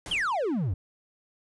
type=noise with exponential decay; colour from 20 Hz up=pink; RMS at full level=-37 dBFS; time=0.06-0.52 s; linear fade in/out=1 ms; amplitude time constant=100 ms
type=exponential sweep; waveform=triangle; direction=down; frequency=3322 to 80.1 Hz; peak=-23 dBFS; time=0.11-0.74 s; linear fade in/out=5 ms
effects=resampled to 24000 Hz

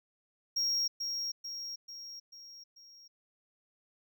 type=tone with echo; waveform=triangle; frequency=5588 Hz; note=F8; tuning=in tune; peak=-27 dBFS; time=0.56-0.88 s; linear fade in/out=10 ms; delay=440 ms; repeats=5; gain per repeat=-5 dB; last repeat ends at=3.08 s; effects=none

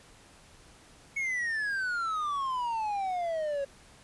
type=exponential sweep; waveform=triangle; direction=down; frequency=2217 to 547 Hz; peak=-27 dBFS; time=1.16-3.65 s; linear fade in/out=10 ms; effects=pink hiss -56 dBFS RMS until 4.03 s + resampled to 24000 Hz

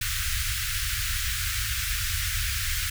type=band-stop noise; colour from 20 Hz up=pink; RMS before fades=-28 dBFS; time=0.01-2.9 s; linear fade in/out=5 ms; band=110 to 1400 Hz; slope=48 dB/octave; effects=none

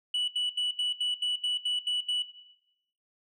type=tone bursts; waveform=sine; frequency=2955 Hz; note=F#7; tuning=3 cents flat; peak=-23 dBFS; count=10; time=0.14-2.224 s; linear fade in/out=5 ms; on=140 ms; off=76 ms; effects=noise-tail reverb RT60 0.9 s tail -17 dB re dry + tanh soft clip ceiling -25 dBFS

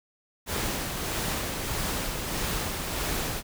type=noise with tremolo; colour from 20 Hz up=pink; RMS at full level=-29 dBFS; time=0.46-3.43 s; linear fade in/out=50 ms; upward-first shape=sine; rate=1.6 Hz; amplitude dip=35%; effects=none

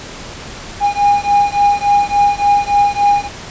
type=beating tone pair; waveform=triangle; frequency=813 / 816.5 Hz; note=G#5 / G#5; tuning=-37 / -30 cents; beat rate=3.5 Hz; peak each=-11 dBFS; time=0.8-3.29 s; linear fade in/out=50 ms; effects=pink hiss -30 dBFS RMS until 3.5 s + resampled to 16000 Hz

